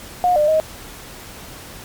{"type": "tone with pitch steps", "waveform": "sine", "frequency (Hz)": [719, 600, 628], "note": ["F#5", "D5", "D#5"], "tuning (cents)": [-50, 37, 16], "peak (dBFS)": -12, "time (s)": [0.24, 0.6], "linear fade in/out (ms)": 0, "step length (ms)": 120, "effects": ["pink hiss -37 dBFS RMS until 1.84 s", "MP3 96 kbps"]}